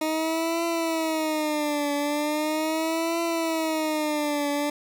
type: tone with vibrato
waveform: 20% pulse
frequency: 311.1 Hz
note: D#4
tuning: in tune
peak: -19 dBFS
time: 0.01-4.7 s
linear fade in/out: 5 ms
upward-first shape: triangle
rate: 0.39 Hz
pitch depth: 140 cents each way
effects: none